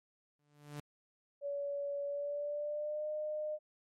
sawtooth tone with exponential growth, 146.83 Hz, D3, in tune, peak -36 dBFS, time 0.39-0.8 s, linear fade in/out 2 ms, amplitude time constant 88 ms
sine tone with pitch glide, 568 to 608.8 Hz, C#5 to D#5, +42 to -38 cents, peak -35 dBFS, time 1.41-3.59 s, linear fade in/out 50 ms, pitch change +120 cents, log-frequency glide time 2.05-3.09 s
effects MP3 64 kbps

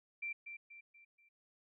sine tone with echo, 2353 Hz, D7, 3 cents sharp, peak -38 dBFS, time 0.22-0.33 s, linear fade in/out 10 ms, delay 240 ms, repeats 4, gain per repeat -7 dB, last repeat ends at 1.29 s, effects none

